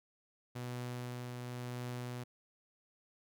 sawtooth tone with tremolo, 123.2 Hz, B2, 4 cents flat, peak -35 dBFS, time 0.55-2.24 s, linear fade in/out 10 ms, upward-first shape triangle, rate 0.94 Hz, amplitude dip 30%, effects none

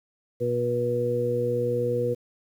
harmonic tone, 121.1 Hz, B2, 34 cents flat, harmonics 1 / 2 / 3 / 4, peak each -30 / -34 / -32 / -24 dBFS, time 0.4-2.15 s, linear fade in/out 20 ms, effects 9-bit

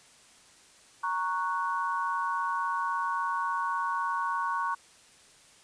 sine chord, F# major, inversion first, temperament equal, 932.3 / 1108.7 / 1480 Hz, A#5 / C#6 / F#6, 0 / 0 / 0 cents, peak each -32 / -30 / -35 dBFS, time 1.03-4.75 s, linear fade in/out 10 ms, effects white hiss -57 dBFS RMS until 5.63 s + resampled to 22050 Hz

